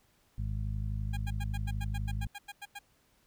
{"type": "harmonic tone", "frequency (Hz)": 51.9, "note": "G#1", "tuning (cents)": 0, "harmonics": [1, 2, 3, 4], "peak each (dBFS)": [-34, -35, -44, -46], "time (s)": [0.38, 2.27], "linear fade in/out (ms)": 5}
{"type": "tone bursts", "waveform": "15% pulse", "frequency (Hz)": 812, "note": "G#5", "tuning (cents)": -39, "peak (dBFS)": -34, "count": 13, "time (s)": [1.13, 2.791], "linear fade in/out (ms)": 10, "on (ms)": 41, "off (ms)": 94}
{"effects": ["pink hiss -69 dBFS RMS until 3.26 s"]}